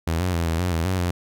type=tone with pitch steps; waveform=sawtooth; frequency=82.1 / 91 / 84.1 / 81.8 / 89.8 / 82.2 / 93.5 / 88.2 Hz; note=E2 / F#2 / E2 / E2 / F2 / E2 / F#2 / F2; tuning=-6 / -28 / +35 / -13 / +49 / -4 / +19 / +18 cents; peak=-17 dBFS; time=0.07-1.11 s; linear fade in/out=5 ms; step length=130 ms; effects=none